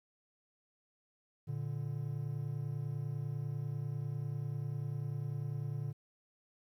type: tone pair together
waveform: triangle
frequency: 115.8 / 145.9 Hz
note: A#2 / D3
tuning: -11 / -11 cents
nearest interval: major third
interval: 400 cents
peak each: -37 / -36 dBFS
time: 1.47-5.93 s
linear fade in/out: 20 ms
effects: 12-bit